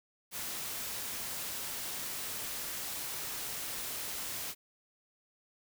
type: noise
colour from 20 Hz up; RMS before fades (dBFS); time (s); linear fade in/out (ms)
white; -39; 0.31-4.55; 50
effects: none